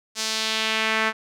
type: tone with band-pass filter sweep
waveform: sawtooth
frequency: 220 Hz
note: A3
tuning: in tune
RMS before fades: -24 dBFS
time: 0.15-1.13 s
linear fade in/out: 50 ms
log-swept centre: 5800 to 1700 Hz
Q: 1.5
effects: none